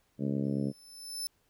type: harmonic tone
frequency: 69.3 Hz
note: C#2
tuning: in tune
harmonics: 2 / 3 / 4 / 5 / 6 / 7 / 8 / 9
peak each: -34 / -32 / -35 / -42 / -43 / -44 / -45 / -51 dBFS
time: 0.18-0.73 s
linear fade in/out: 50 ms
type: tone with exponential growth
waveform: 25% pulse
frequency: 5274 Hz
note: E8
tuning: in tune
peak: -27 dBFS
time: 0.44-1.27 s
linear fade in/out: 0 ms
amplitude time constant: 180 ms
effects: pink hiss -72 dBFS RMS until 1.49 s